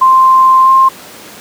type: tone with pitch glide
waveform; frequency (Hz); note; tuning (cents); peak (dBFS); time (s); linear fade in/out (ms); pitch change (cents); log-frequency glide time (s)
sine; 1046.5 to 1058.7; C6 to C6; 0 to +20; -3; 0.01-0.89; 10; +20; 0.62-0.71
effects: pink hiss -32 dBFS RMS until 1.4 s + high-pass 200 Hz 12 dB/octave